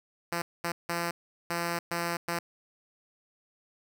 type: tone bursts at uneven times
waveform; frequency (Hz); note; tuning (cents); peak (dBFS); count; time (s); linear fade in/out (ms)
5% pulse; 170.9; F3; -37; -18; 6; 0.32-0.42 / 0.64-0.72 / 0.89-1.11 / 1.5-1.79 / 1.91-2.17 / 2.28-2.39; 5
effects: none